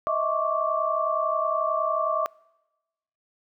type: tone cluster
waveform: sine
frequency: 625 / 656 / 1094 / 1162 Hz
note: D#5 / E5 / C#6 / D6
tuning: +8 / -9 / -23 / -19 cents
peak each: -28 / -28 / -30 / -26 dBFS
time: 0.07-2.26 s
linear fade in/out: 0 ms
effects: noise-tail reverb RT60 1.0 s tail -25 dB re dry